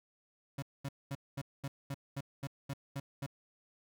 35% pulse tone bursts, 138.59 Hz, C#3, in tune, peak -35 dBFS, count 11, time 0.58-3.264 s, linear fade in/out 5 ms, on 44 ms, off 220 ms, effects none

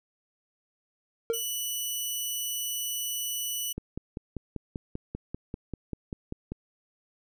triangle tone with exponential decay, 460 Hz, A#4, 23 cents flat, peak -19 dBFS, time 1.3-1.43 s, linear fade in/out 0 ms, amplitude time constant 28 ms
10% pulse tone, 2960 Hz, F#7, in tune, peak -22 dBFS, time 1.33-3.73 s, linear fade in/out 10 ms
click train, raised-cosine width 3 ms, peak -21 dBFS, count 15, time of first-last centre 3.78-6.52 s, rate 5.11 Hz
effects none

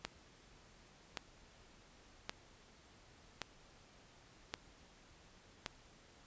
click train, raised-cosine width 0.2 ms, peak -21 dBFS, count 6, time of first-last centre 0.05-5.662 s, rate 0.891 Hz, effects pink hiss -63 dBFS RMS until 6.26 s + resampled to 16000 Hz

